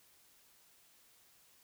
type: silence
effects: white hiss -66 dBFS RMS until 1.63 s